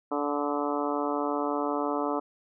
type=harmonic tone with a mistuned harmonic; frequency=145.5 Hz; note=D3; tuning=16 cents flat; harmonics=2 / 3 / 4 / 5 / 6 / 7 / 8 / 9; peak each=-31 / -33 / -34 / -35 / -36 / -36 / -37 / -38 dBFS; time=0.11-2.2 s; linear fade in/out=10 ms; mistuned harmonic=9; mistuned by=-22 cents; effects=none